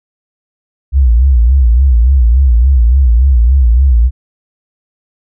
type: tone with vibrato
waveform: sine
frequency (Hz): 62.4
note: B1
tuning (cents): +19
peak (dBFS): -4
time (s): 0.92-4.11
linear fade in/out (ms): 50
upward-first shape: sine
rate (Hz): 3.5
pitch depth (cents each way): 170
effects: none